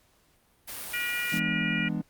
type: noise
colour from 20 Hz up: white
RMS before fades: -38 dBFS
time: 0.67-1.4 s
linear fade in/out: 20 ms
type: harmonic tone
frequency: 480.1 Hz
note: B4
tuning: 49 cents flat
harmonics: 3 / 4 / 5 / 6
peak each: -35 / -33 / -31 / -37 dBFS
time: 0.93-1.89 s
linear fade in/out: 10 ms
type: chord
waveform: triangle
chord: E dominant seventh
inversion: none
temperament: just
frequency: 164.81 / 206 / 247.2 / 296.7 Hz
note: E3 / G#3 / B3 / D4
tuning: 0 / -14 / +2 / +18 cents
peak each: -30 / -30 / -33 / -34 dBFS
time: 1.32-2.02 s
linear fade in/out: 10 ms
effects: pink hiss -65 dBFS RMS until 2.09 s + Opus 48 kbps